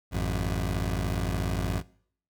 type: tone pair together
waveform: 20% pulse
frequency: 53.45 / 89.9 Hz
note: A1 / F#2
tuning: -49 / -49 cents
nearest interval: major sixth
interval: 900 cents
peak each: -24 / -25 dBFS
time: 0.11-1.83 s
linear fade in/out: 50 ms
effects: noise-tail reverb RT60 0.6 s tail -22 dB re dry